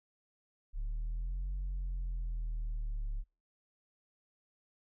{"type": "linear two-way sweep", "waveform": "sine", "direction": "up then down", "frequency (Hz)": [34.65, 46.6, 34.65], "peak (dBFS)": -31, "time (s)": [0.73, 3.24], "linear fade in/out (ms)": 50, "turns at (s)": 1.53, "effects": ["noise-tail reverb RT60 0.3 s tail -25 dB re dry", "tanh soft clip ceiling -33 dBFS"]}